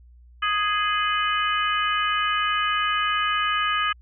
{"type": "harmonic tone with a mistuned harmonic", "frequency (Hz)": 415.3, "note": "G#4", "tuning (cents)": 0, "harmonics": [3, 4, 5, 6, 7], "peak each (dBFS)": [-23, -27, -32, -32, -28], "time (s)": [0.42, 3.93], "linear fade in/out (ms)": 10, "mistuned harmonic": 7, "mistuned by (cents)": 48, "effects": ["added 60 Hz sine -47 dBFS peak until 4.01 s"]}